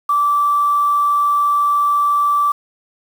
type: tone with quantisation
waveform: sine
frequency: 1163 Hz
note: D6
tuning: 17 cents flat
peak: -12 dBFS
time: 0.09-2.52 s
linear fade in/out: 5 ms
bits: 6
effects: none